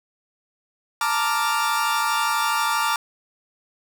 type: chord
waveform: 40% pulse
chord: Bb major seventh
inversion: third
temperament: equal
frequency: 880 / 932.3 / 1174.7 / 1396.9 Hz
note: A5 / Bb5 / D6 / F6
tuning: 0 / 0 / 0 / 0 cents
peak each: -26 / -26 / -23 / -25 dBFS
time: 1.01-2.96 s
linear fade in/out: 2 ms
effects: none